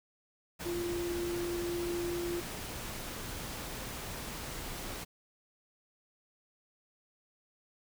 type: tone in noise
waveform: sine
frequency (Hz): 346.7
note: F4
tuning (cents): -13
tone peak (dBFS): -33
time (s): 0.65-2.41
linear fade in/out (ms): 20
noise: pink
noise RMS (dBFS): -41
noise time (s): 0.59-5.05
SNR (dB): +5
effects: none